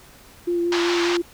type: tone with vibrato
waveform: sine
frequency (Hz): 346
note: F4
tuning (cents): -16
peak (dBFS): -19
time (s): 0.47-1.22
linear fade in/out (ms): 10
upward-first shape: sine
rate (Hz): 5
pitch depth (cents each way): 16
type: band-pass noise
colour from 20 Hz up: pink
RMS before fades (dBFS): -26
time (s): 0.72-1.17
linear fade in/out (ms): 2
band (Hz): 820 to 5300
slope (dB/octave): 24
effects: pink hiss -48 dBFS RMS until 1.33 s